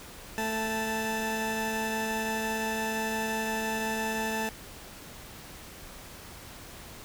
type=tone pair together; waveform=20% pulse; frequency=221.2 / 879 Hz; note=A3 / A5; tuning=+9 / -2 cents; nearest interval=2 octaves; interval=2389 cents; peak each=-27 dBFS; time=0.38-4.49 s; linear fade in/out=0 ms; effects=pink hiss -46 dBFS RMS until 7.04 s